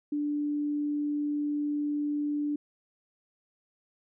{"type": "tone", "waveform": "sine", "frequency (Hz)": 293.7, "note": "D4", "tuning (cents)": 0, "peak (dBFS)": -27, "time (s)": [0.12, 2.56], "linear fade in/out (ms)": 5, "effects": []}